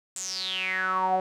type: tone with band-pass filter sweep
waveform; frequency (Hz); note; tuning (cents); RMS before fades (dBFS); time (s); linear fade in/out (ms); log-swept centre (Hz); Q
sawtooth; 187.4; F#3; +22; -28; 0.16-1.2; 2; 7800 to 640; 9.5
effects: none